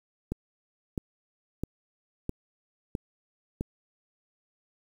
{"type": "click train", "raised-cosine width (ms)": 3, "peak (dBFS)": -17, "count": 6, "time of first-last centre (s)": [0.32, 3.609], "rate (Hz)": 1.52, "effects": ["8-bit"]}